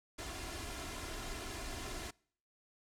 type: noise with comb filter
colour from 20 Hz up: pink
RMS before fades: -43 dBFS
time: 0.18-2.11 s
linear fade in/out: 10 ms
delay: 2.9 ms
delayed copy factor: +0.6
effects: noise-tail reverb RT60 0.6 s tail -26 dB re dry + low-pass 10000 Hz 12 dB/octave